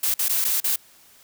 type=noise with dropouts; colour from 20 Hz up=blue; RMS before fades=-22 dBFS; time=0.03-0.76 s; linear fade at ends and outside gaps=5 ms; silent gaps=0.141-0.19 / 0.284-0.293 / 0.444-0.448 / 0.603-0.642 s; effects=white hiss -53 dBFS RMS until 1.23 s